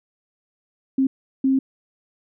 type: tone bursts at uneven times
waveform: sine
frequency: 266.7 Hz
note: C4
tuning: 33 cents sharp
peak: -15 dBFS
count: 2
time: 0.98-1.07 / 1.44-1.59 s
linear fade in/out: 5 ms
effects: none